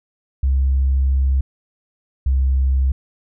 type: tone pair in turn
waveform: sine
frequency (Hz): 67 / 66.35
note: C2 / C2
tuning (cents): +42 / +25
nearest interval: unison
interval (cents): 17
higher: first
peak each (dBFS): -12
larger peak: neither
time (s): 0.43-1.41 / 2.26-2.92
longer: first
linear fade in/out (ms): 5
effects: tanh soft clip ceiling -10 dBFS